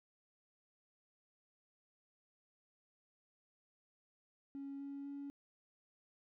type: tone with pitch steps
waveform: triangle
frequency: 277.2 / 279.5 / 281.7 Hz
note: C#4 / C#4 / C#4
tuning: 0 / +14 / +28 cents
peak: -40 dBFS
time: 4.55-5.3 s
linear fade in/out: 0 ms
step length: 250 ms
effects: tanh soft clip ceiling -40 dBFS